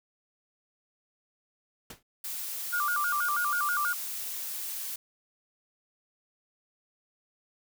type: noise with exponential decay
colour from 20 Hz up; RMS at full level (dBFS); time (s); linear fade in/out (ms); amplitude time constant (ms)
pink; -38; 1.9-2.03; 5; 27
type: noise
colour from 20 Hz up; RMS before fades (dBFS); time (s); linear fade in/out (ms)
blue; -36; 2.24-4.96; 5
type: tone with vibrato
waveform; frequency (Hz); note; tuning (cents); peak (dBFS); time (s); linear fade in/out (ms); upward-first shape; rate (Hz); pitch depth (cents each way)
sine; 1300; E6; -24; -26; 2.72-3.94; 20; square; 6.2; 170
effects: none